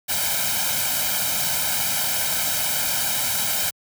white noise with comb filter, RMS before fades -23 dBFS, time 0.08-3.71 s, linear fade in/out 20 ms, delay 1.3 ms, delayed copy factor +0.9, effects high-pass 80 Hz 12 dB/octave

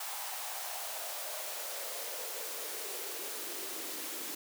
white noise with high-pass filter sweep, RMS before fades -40 dBFS, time 0-4.35 s, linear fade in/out 5 ms, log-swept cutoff 840 to 300 Hz, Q 3.8, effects none

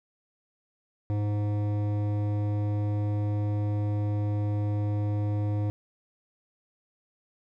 sine tone with hard clipping, 103.83 Hz, G#2, in tune, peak -27 dBFS, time 1.1-5.7 s, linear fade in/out 0 ms, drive 13 dB, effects none

